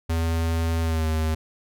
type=tone with pitch glide; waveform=square; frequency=82.3 to 79.13 Hz; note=E2 to D#2; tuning=-2 to +30 cents; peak=-22 dBFS; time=0.09-1.35 s; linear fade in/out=10 ms; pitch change=-68 cents; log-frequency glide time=0.81-1.07 s; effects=none